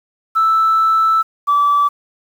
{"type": "tone pair in turn", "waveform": "sine", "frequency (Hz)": [1318.5, 1155.2], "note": ["E6", "D6"], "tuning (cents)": [0, -29], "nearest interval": "major second", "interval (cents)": 229, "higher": "first", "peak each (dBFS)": -9, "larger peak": "neither", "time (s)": [[0.35, 1.23], [1.47, 1.89]], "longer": "first", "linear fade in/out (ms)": 20, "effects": ["tanh soft clip ceiling -7 dBFS", "7-bit"]}